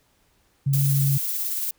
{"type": "tone", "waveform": "sine", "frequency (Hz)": 138.59, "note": "C#3", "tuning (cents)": 0, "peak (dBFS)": -18, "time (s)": [0.66, 1.18], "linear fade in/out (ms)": 10}
{"type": "noise with tremolo", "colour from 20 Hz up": "violet", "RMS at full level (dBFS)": -26, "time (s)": [0.73, 1.71], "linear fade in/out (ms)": 5, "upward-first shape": "sine", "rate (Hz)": 18, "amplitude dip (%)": 25}
{"effects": ["pink hiss -64 dBFS RMS until 1.78 s"]}